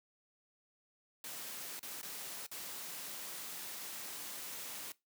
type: noise with dropouts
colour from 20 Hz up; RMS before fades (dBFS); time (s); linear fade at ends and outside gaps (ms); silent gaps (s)
white; -45; 1.24-4.92; 2; 1.794-1.829 / 2.015-2.029 / 2.465-2.514
effects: noise-tail reverb RT60 0.2 s tail -20 dB re dry + high-pass 150 Hz 12 dB/octave